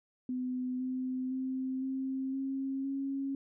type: tone with pitch steps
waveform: sine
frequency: 252.9 / 256.9 / 260.9 / 265 / 269.2 / 273.4 Hz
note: B3 / C4 / C4 / C4 / C4 / C#4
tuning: +41 / -32 / -5 / +22 / +49 / -24 cents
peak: -32 dBFS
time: 0.29-3.35 s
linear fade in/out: 2 ms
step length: 510 ms
effects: none